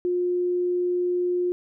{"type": "tone", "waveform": "sine", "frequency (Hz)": 356.5, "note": "F4", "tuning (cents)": 36, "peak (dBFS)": -21, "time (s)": [0.05, 1.52], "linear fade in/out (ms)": 0, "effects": []}